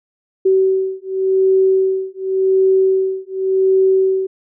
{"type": "beating tone pair", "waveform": "sine", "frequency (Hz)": [380.4, 381.29], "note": ["F#4", "G4"], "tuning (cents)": [48, -48], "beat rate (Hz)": 0.89, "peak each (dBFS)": -15, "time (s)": [0.45, 4.27], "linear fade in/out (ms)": 10, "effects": []}